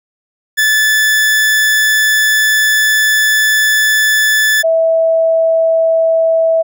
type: tone pair in turn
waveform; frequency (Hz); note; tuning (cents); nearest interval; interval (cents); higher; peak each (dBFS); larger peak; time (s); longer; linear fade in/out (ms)
40% pulse / sine; 1739 / 652.8; A6 / E5; -21 / -17; octave + perfect fourth; 1696; first; -8; neither; 0.57-4.63 / 4.63-6.63; first; 20
effects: none

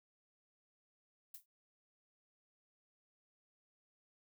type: noise with exponential decay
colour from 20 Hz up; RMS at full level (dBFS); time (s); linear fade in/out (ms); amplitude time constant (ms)
violet; -45; 1.34-1.46; 5; 24
effects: none

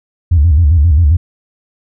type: tone with vibrato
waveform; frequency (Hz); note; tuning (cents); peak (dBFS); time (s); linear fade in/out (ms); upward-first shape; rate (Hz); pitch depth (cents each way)
sine; 78.7; D#2; +20; -4; 0.31-1.17; 10; square; 7.5; 150
effects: tanh soft clip ceiling -1 dBFS

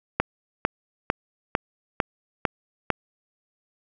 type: click train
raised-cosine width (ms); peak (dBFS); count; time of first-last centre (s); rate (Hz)
0.5; -4; 7; 0.2-2.903; 2.22
effects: none

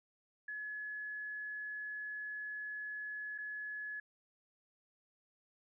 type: tone with dropouts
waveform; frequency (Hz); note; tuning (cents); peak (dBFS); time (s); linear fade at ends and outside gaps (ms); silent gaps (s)
sine; 1700; G#6; +40; -40; 0.48-4; 5; 3.38-3.384
effects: none

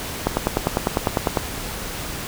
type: click train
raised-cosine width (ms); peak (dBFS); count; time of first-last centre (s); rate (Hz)
1; -3; 12; 0.27-1.372; 9.98
effects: pink hiss -30 dBFS RMS until 2.27 s

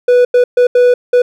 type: tone bursts at uneven times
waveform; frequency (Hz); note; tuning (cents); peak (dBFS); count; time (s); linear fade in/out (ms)
triangle; 492.3; B4; -6; -3; 5; 0.08-0.25 / 0.34-0.44 / 0.57-0.67 / 0.75-0.94 / 1.13-1.22; 5
effects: none

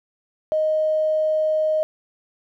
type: tone with tanh clipping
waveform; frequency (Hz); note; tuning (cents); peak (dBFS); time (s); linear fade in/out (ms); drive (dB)
triangle; 622.3; D#5; 0; -17; 0.52-1.83; 0; 3
effects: none

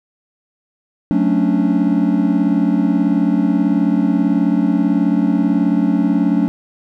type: chord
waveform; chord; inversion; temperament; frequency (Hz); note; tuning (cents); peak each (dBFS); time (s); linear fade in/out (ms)
triangle; D major seventh; first; just; 183.54 / 220.2 / 275.3 / 293.7; F#3 / A3 / C#4 / D4; -14 / +2 / -12 / 0; -16; 1.11-6.48; 0
effects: none

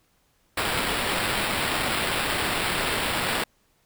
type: noise with sample-and-hold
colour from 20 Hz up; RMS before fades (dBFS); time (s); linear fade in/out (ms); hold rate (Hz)
white; -26; 0.57-3.44; 5; 6300
effects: pink hiss -66 dBFS RMS until 3.85 s

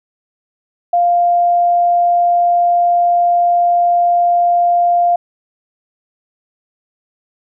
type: tone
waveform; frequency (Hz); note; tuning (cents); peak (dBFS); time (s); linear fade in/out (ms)
sine; 698.5; F5; 0; -9; 0.93-5.16; 5
effects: none

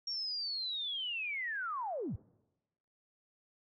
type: linear sweep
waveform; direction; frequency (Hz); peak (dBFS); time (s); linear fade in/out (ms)
sine; down; 5590 to 65.41; -35; 0.07-2.16; 5
effects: noise-tail reverb RT60 1.0 s tail -23 dB re dry

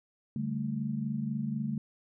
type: chord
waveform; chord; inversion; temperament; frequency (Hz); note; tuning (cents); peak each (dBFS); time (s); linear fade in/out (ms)
sine; D suspended fourth; none; equal with one note detuned; 143.64 / 196 / 220; D3 / G3 / A3; -38 / 0 / 0; -35 / -37 / -33; 0.36-1.78; 2
effects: none

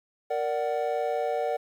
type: chord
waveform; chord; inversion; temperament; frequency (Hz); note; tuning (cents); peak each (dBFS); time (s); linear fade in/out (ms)
triangle; Bb augmented; none; equal with one note detuned; 466.2 / 587.3 / 746; Bb4 / D5 / F#5; 0 / 0 / +14; -28; 0.3-1.57; 10
effects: 10-bit

